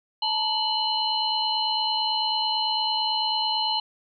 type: tone cluster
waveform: sine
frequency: 869 / 938 / 2970 / 4146 Hz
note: A5 / A#5 / F#7 / C8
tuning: -22 / +11 / +6 / -17 cents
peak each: -27 / -34 / -27 / -27 dBFS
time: 0.22-3.8 s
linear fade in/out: 5 ms
effects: none